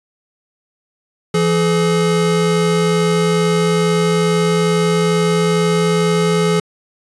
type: tone pair together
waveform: square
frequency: 169.1 / 425 Hz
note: E3 / G#4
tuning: +44 / +40 cents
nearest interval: octave + major third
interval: 1596 cents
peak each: -16 dBFS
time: 1.34-6.6 s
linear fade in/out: 5 ms
effects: resampled to 24000 Hz